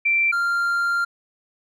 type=tone pair in turn; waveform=sine / triangle; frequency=2349 / 1391.1 Hz; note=D7 / F6; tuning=0 / -7 cents; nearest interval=major sixth; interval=907 cents; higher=first; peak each=-16 / -17 dBFS; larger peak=first; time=0.05-0.32 / 0.32-1.05 s; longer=second; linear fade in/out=10 ms; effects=none